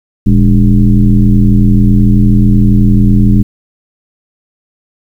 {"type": "tone with frequency modulation", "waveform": "sine", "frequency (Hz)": 115.8, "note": "A#2", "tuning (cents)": -11, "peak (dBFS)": -3, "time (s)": [0.26, 3.43], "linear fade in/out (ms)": 10, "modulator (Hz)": 87.5, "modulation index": 1.5, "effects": ["7-bit"]}